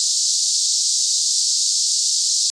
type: band-pass noise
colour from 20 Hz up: pink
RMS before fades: -19 dBFS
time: 0-2.5 s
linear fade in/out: 0 ms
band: 4300 to 8000 Hz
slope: 48 dB/octave
effects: resampled to 22050 Hz